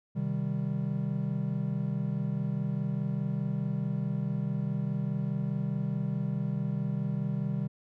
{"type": "chord", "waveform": "triangle", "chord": "C minor", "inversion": "none", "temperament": "equal", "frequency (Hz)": [130.81, 155.56, 196], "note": ["C3", "Eb3", "G3"], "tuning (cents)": [0, 0, 0], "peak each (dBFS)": -31, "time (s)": [0.15, 7.68], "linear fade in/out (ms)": 20, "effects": []}